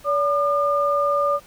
sine tone pair together, 572.9 / 1207 Hz, D5 / D6, -43 / +47 cents, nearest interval octave + minor second, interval 1290 cents, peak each -20 dBFS, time 0.04-1.4 s, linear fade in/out 50 ms, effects pink hiss -49 dBFS RMS until 1.46 s

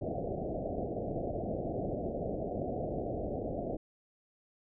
white low-pass noise, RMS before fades -36 dBFS, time 0.01-3.77 s, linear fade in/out 10 ms, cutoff 720 Hz, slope 96 dB/octave, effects none

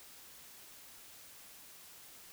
silence, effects white hiss -55 dBFS RMS until 2.32 s

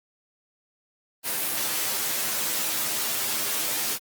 white noise with comb filter, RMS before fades -27 dBFS, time 1.23-3.99 s, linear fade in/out 50 ms, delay 11 ms, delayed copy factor -0.95, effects high-pass 150 Hz 12 dB/octave + Opus 32 kbps

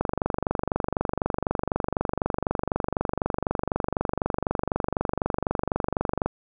click train, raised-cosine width 1 ms, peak -10 dBFS, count 151, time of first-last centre 0.01-6.26 s, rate 24 Hz, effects none

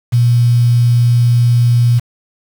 sine tone with quantisation, 120.1 Hz, B2, 48 cents flat, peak -7 dBFS, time 0.12-2 s, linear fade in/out 20 ms, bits 5, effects none

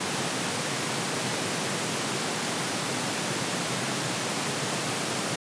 pink high-pass noise, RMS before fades -29 dBFS, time 0-5.36 s, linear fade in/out 10 ms, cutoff 120 Hz, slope 48 dB/octave, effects resampled to 22050 Hz

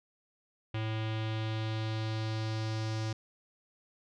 square tone with low-pass filter sweep, 110 Hz, A2, in tune, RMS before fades -34 dBFS, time 0.74-3.13 s, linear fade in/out 5 ms, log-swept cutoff 3000 to 5500 Hz, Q 2.4, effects none

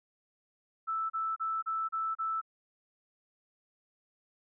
sine tone bursts, 1318 Hz, E6, 1 cent flat, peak -30 dBFS, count 6, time 0.87-2.415 s, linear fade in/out 20 ms, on 230 ms, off 33 ms, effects none

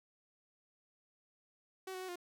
sawtooth tone with pitch steps, 378 / 370.5 / 372.8 / 353.3 Hz, F#4 / F#4 / F#4 / F4, +37 / +2 / +13 / +20 cents, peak -38 dBFS, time 1.87-2.158 s, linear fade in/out 5 ms, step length 72 ms, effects none

